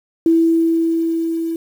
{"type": "tone with level ramp", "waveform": "sine", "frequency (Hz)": 329.6, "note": "E4", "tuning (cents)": 0, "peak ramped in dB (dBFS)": [-9, -19], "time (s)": [0.26, 1.56], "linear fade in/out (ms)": 2, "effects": ["7-bit"]}